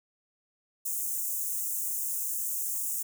white high-pass noise, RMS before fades -32 dBFS, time 0.85-3.03 s, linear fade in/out 10 ms, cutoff 6600 Hz, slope 48 dB/octave, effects none

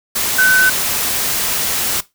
sine tone in noise, 1515 Hz, F#6, 40 cents sharp, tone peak -9 dBFS, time 0.38-0.7 s, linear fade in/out 10 ms, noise white, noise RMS -18 dBFS, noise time 0.15-2.01 s, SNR +6 dB, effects noise-tail reverb RT60 0.2 s tail -18 dB re dry

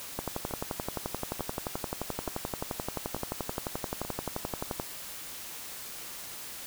two click trains, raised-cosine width 1 ms, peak -23 / -17 dBFS, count 5 / 54, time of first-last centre 0.51-4.05 / 0.19-4.799 s, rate 1.13 / 11.5 Hz, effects white hiss -42 dBFS RMS until 6.66 s

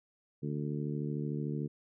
harmonic tone, 73.42 Hz, D2, in tune, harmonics 2 / 3 / 4 / 5 / 6, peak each -35 / -39 / -41 / -43 / -45 dBFS, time 0.42-1.68 s, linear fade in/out 20 ms, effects none

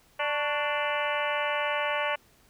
harmonic tone with a mistuned harmonic, 294.4 Hz, D4, 4 cents sharp, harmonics 2 / 3 / 4 / 5 / 6 / 7 / 8 / 9 / 10, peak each -31 / -33 / -34 / -35 / -36 / -36 / -37 / -38 / -38 dBFS, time 0.19-2.16 s, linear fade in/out 10 ms, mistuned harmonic 4, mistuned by -81 cents, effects pink hiss -61 dBFS RMS until 2.49 s

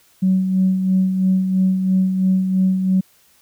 sine tone with tremolo, 187.8 Hz, F#3, 26 cents sharp, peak -11 dBFS, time 0.22-3.01 s, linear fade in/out 10 ms, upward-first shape sine, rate 3 Hz, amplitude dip 50%, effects tanh soft clip ceiling -7 dBFS + white hiss -55 dBFS RMS until 3.41 s

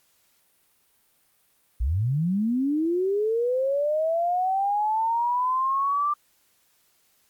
sine linear sweep, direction up, 51.6 to 1187 Hz, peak -21 dBFS, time 1.8-6.14 s, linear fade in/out 10 ms, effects white hiss -65 dBFS RMS until 7.29 s + Opus 48 kbps

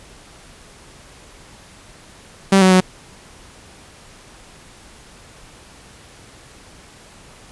sawtooth tone with pitch steps, 194.1 / 187.1 / 184.9 Hz, G3 / F#3 / F#3, -17 / +20 / -1 cents, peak -5 dBFS, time 2.52-2.805 s, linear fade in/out 5 ms, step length 95 ms, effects pink hiss -44 dBFS RMS until 7.51 s + resampled to 24000 Hz

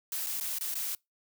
blue noise with dropouts, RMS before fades -34 dBFS, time 0.12-0.95 s, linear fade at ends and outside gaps 2 ms, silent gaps 0.264-0.268 / 0.401-0.409 / 0.586-0.609 / 0.743-0.753 s, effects noise-tail reverb RT60 0.2 s tail -26 dB re dry

